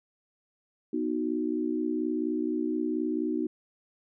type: chord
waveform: sine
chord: B major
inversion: none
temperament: equal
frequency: 246.9 / 311.1 / 370 Hz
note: B3 / D#4 / F#4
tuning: 0 / 0 / 0 cents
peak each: -32 / -29 / -33 dBFS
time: 0.93-3.47 s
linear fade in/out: 5 ms
effects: none